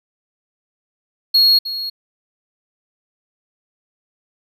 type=tone with echo; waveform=triangle; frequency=4305 Hz; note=C8; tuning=49 cents sharp; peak=-8 dBFS; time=1.34-1.59 s; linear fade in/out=10 ms; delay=310 ms; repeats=1; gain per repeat=-13 dB; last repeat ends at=1.9 s; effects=none